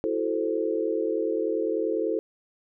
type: chord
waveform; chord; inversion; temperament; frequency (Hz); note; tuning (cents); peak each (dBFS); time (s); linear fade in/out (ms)
sine; F# half-diminished seventh; third; equal; 329.6 / 370 / 440 / 523.3; E4 / F#4 / A4 / C5; 0 / 0 / 0 / 0; -29 / -32 / -27 / -31; 0.04-2.19; 0
effects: none